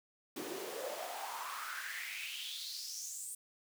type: noise with high-pass filter sweep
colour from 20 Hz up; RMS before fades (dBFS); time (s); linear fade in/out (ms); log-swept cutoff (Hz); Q
pink; -43; 0.36-3.35; 5; 300 to 8900; 5.4
effects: none